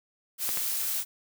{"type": "noise", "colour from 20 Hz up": "blue", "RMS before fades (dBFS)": -30, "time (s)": [0.38, 1.05], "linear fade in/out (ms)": 50}
{"type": "clicks", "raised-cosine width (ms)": 0.3, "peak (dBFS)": -18, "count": 2, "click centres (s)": [0.491, 0.573]}
{"effects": []}